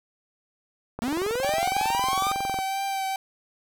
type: click train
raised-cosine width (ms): 1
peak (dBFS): -19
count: 36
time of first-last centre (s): 0.99-2.588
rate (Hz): 21.9
type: linear sweep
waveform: 45% pulse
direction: up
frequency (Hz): 220 to 1238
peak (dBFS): -25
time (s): 1.02-2.32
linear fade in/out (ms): 0
type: tone with vibrato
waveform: 45% pulse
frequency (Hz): 778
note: G5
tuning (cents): -13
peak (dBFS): -26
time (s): 1.43-3.16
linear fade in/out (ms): 2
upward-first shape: triangle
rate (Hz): 2.3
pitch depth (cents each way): 25
effects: none